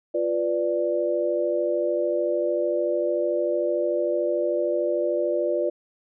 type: chord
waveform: sine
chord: B diminished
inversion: second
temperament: equal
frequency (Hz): 349.2 / 493.9 / 587.3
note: F4 / B4 / D5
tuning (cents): 0 / 0 / 0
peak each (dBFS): -26 / -27 / -24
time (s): 0.14-5.7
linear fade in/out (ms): 10
effects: none